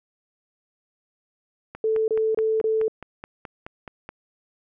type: click train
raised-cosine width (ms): 0.5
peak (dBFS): -21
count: 12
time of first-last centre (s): 1.75-4.09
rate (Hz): 4.7
type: tone bursts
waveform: sine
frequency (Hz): 440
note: A4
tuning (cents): 0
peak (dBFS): -19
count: 4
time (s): 1.84-2.881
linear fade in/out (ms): 2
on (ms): 240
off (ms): 27
effects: none